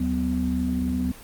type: tone cluster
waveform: sine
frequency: 75.3 / 186.6 / 249.8 Hz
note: D2 / F#3 / B3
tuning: +44 / +15 / +20 cents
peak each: -28 / -28 / -24 dBFS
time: 0-1.12 s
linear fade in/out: 5 ms
effects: pink hiss -44 dBFS RMS until 1.23 s + Opus 24 kbps